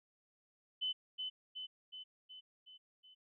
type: tone with echo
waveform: sine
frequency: 3027 Hz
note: F#7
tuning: 39 cents sharp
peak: -34 dBFS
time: 0.81-0.93 s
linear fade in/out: 20 ms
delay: 370 ms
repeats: 6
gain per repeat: -4 dB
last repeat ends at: 3.15 s
effects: none